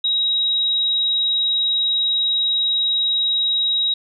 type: tone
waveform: sine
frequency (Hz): 3820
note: A#7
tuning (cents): +42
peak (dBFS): -16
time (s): 0.04-3.94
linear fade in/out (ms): 5
effects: none